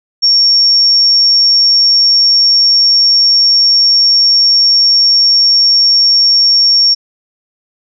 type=tone; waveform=sine; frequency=5510 Hz; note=F8; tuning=24 cents flat; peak=-5 dBFS; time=0.22-6.95 s; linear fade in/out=20 ms; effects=none

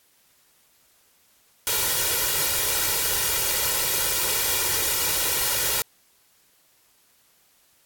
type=noise with comb filter; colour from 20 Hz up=white; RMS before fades=-23 dBFS; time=1.67-5.82 s; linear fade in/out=0 ms; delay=2.1 ms; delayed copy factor=+0.75; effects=white hiss -61 dBFS RMS until 7.85 s + AAC 64 kbps

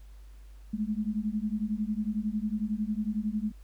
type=beating tone pair; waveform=sine; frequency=207.7 / 218.7 Hz; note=G#3 / A3; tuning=0 / -10 cents; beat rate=11 Hz; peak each=-31 dBFS; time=0.73-3.52 s; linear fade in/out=10 ms; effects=added 50 Hz sine -46 dBFS peak until 3.63 s + pink hiss -65 dBFS RMS until 3.63 s

